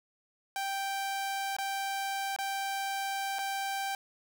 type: tone with dropouts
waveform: sawtooth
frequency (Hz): 784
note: G5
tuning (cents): 0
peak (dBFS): -28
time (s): 0.56-3.95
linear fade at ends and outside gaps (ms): 1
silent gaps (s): 1.566-1.585 / 2.363-2.387 / 3.386-3.39
effects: none